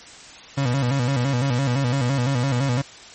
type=tone with vibrato; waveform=35% pulse; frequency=130 Hz; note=C3; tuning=11 cents flat; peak=-17 dBFS; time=0.57-2.82 s; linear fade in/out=10 ms; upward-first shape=square; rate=5.9 Hz; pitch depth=110 cents each way; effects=white hiss -42 dBFS RMS until 3.14 s + MP3 32 kbps